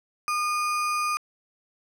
sine tone with sample-and-hold, 1215 Hz, D#6, 42 cents flat, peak -23 dBFS, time 0.28-1.17 s, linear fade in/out 0 ms, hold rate 3675 Hz, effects low-pass 10000 Hz 12 dB/octave

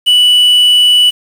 triangle tone with quantisation, 2960 Hz, F#7, in tune, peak -3 dBFS, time 0.06-1.11 s, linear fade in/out 20 ms, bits 5, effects none

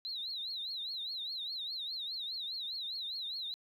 triangle tone with vibrato, 3951 Hz, B7, in tune, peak -34 dBFS, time 0.05-3.54 s, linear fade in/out 0 ms, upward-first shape triangle, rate 4.9 Hz, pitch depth 180 cents each way, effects tanh soft clip ceiling -35 dBFS

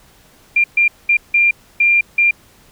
sine tone bursts at uneven times, 2389 Hz, D7, 29 cents sharp, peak -9 dBFS, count 6, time 0.56-0.64 / 0.77-0.88 / 1.09-1.17 / 1.34-1.51 / 1.8-2.01 / 2.18-2.31 s, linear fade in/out 5 ms, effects pink hiss -49 dBFS RMS until 2.71 s

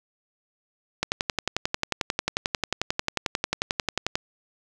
click train, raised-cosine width 0.2 ms, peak -6 dBFS, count 36, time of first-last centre 1.03-4.155 s, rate 11.2 Hz, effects none

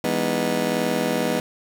20% pulse chord, E major seventh, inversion none, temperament just, 164.81 / 206 / 247.2 / 309 Hz, E3 / G#3 / B3 / D#4, 0 / -14 / +2 / -12 cents, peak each -24 / -22 / -20 / -24 dBFS, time 0.04-1.4 s, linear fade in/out 2 ms, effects none

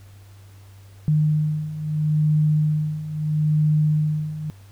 sine beating tone pair, 152.1 / 152.86 Hz, D#3 / D#3, -39 / -30 cents, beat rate 0.76 Hz, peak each -23 / -19 dBFS, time 1.08-4.5 s, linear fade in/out 0 ms, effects added 98 Hz sine -43 dBFS peak until 4.71 s + pink hiss -55 dBFS RMS until 4.71 s

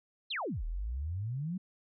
sine exponential two-way sweep, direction down then up, 4442 to 37.15 to 193.7 Hz, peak -33 dBFS, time 0.3-1.58 s, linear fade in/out 10 ms, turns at 0.64 s, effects none

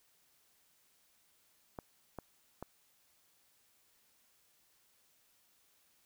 clicks, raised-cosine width 1 ms, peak -28 dBFS, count 3, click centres 1.788 / 2.187 / 2.626 s, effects white hiss -71 dBFS RMS until 6.05 s

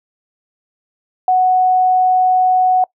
sine tone, 740 Hz, F#5, in tune, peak -9 dBFS, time 1.28-2.84 s, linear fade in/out 2 ms, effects noise-tail reverb RT60 0.1 s tail -23 dB re dry

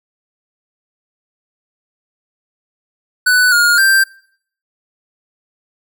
square tone with pitch steps, 1492 / 1425 / 1575 Hz, F#6 / F6 / G6, +14 / +34 / +8 cents, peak -9 dBFS, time 3.26-4.04 s, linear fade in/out 10 ms, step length 260 ms, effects noise-tail reverb RT60 0.6 s tail -23 dB re dry

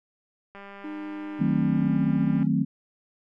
click train, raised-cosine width 0.5 ms, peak -29 dBFS, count 375, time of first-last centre 0.55-2.429 s, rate 199 Hz
triangle tone with pitch glide, 305 to 276.5 Hz, D#4 to C#4, -34 to -4 cents, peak -31 dBFS, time 0.84-2.47 s, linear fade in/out 5 ms, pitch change -170 cents, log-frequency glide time 1.53-2.02 s
sine chord, D# diminished seventh, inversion none, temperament equal, 155.56 / 185 / 220 / 261.6 Hz, D#3 / F#3 / A3 / C4, 0 / 0 / 0 / 0 cents, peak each -26 dBFS, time 1.39-2.65 s, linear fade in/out 20 ms
effects none

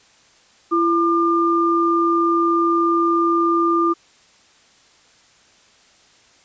sine tone pair together, 336.7 / 1200 Hz, E4 / D6, +37 / +37 cents, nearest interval octave + minor seventh, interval 2200 cents, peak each -17 dBFS, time 0.71-3.94 s, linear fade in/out 20 ms, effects white hiss -53 dBFS RMS until 6.44 s + resampled to 16000 Hz

